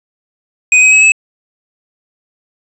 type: tone with pitch steps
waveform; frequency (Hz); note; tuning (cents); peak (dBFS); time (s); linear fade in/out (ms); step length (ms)
square; 2499 / 2531 / 2563 / 2596; D#7 / D#7 / E7 / E7; +7 / +29 / -49 / -27; -5; 0.72-1.12; 2; 100
effects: resampled to 22050 Hz + 7-bit